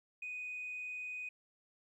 sine tone with frequency modulation, 2491 Hz, D#7, 1 cent sharp, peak -39 dBFS, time 0.22-1.29 s, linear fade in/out 5 ms, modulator 32.2 Hz, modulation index 0.51, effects tanh soft clip ceiling -36 dBFS + 13-bit

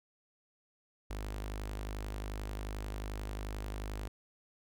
sawtooth tone with notch filter, 51.3 Hz, G#1, 21 cents flat, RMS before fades -40 dBFS, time 1.1-4.08 s, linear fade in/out 5 ms, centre 150 Hz, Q 1.3, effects none

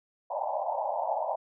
pink band-pass noise, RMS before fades -31 dBFS, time 0.3-1.36 s, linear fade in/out 10 ms, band 570 to 950 Hz, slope 96 dB/octave, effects none

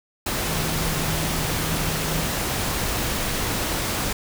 sine tone in noise, 158.3 Hz, D#3, 30 cents sharp, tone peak -29 dBFS, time 0.48-2.26 s, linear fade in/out 5 ms, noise pink, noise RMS -25 dBFS, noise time 0.26-4.13 s, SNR -7 dB, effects none

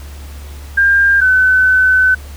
sine tone pair in turn, 1600 / 1514.1 Hz, G6 / F#6, +35 / +39 cents, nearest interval minor second, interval 96 cents, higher first, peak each -7 dBFS, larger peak neither, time 0.77-1.21 / 1.21-2.15 s, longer second, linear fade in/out 10 ms, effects added 71 Hz sine -28 dBFS peak until 2.36 s + pink hiss -39 dBFS RMS until 2.36 s

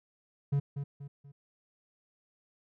triangle tone with echo, 141.1 Hz, C#3, 31 cents sharp, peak -23 dBFS, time 0.52-0.6 s, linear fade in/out 10 ms, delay 240 ms, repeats 3, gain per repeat -8 dB, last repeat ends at 1.32 s, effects none

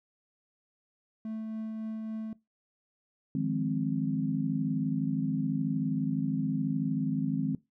triangle tone with tremolo, 220 Hz, A3, in tune, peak -31 dBFS, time 1.25-2.33 s, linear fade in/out 2 ms, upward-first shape triangle, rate 3.6 Hz, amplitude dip 25%
sine chord, F minor seventh, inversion third, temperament equal, 155.56 / 174.61 / 207.7 / 261.6 Hz, Eb3 / F3 / Ab3 / C4, 0 / 0 / 0 / 0 cents, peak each -32 / -36 / -33 / -31 dBFS, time 3.35-7.55 s, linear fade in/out 2 ms
effects noise-tail reverb RT60 0.2 s tail -20 dB re dry

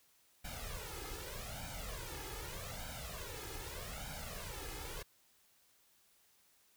pink noise with flanger, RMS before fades -45 dBFS, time 0.44-5.03 s, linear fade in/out 10 ms, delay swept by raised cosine 1.3 to 2.4 ms, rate 0.82 Hz, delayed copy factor +0.85, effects white hiss -70 dBFS RMS until 6.76 s

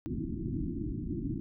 white low-pass noise, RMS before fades -35 dBFS, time 0.06-1.4 s, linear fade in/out 0 ms, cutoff 350 Hz, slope 96 dB/octave, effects none

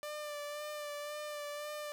sawtooth tone with vibrato, 592 Hz, D5, 14 cents sharp, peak -36 dBFS, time 0.03-1.92 s, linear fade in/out 0 ms, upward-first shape sine, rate 1.9 Hz, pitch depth 25 cents each way, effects none

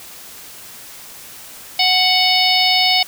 harmonic tone, 740 Hz, F#5, in tune, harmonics 1 / 3 / 4 / 5 / 6 / 7, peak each -19 / -19 / -19 / -19 / -19 / -19 dBFS, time 1.79-3.03 s, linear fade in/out 5 ms, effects white hiss -37 dBFS RMS until 3.07 s

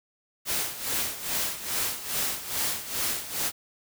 white noise with tremolo, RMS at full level -27 dBFS, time 0.45-3.52 s, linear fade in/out 50 ms, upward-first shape sine, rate 2.4 Hz, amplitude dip 75%, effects none

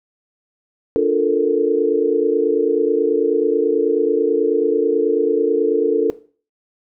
sine chord, Bb major seventh, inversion first, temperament just, 291.4 / 349.6 / 437 / 466.2 Hz, D4 / F4 / A4 / Bb4, -13 / +2 / -12 / 0 cents, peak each -21 / -21 / -16 / -19 dBFS, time 0.96-6.1 s, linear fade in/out 0 ms, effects noise-tail reverb RT60 0.4 s tail -17 dB re dry

